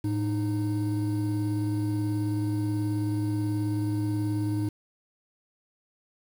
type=tone pair together; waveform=triangle; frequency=108.6 / 307.2 Hz; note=A2 / D#4; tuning=-22 / -22 cents; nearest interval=octave + tritone; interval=1800 cents; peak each=-25 / -26 dBFS; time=0.04-4.69 s; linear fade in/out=5 ms; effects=tanh soft clip ceiling -15 dBFS + 8-bit